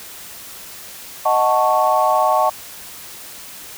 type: chord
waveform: sine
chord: D# half-diminished seventh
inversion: none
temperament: equal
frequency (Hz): 622.3 / 740 / 880 / 1108.7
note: D#5 / F#5 / A5 / C#6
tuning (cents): 0 / 0 / 0 / 0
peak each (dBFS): -18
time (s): 1.25-2.5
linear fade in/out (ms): 10
effects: tanh soft clip ceiling -2 dBFS + white hiss -36 dBFS RMS until 3.77 s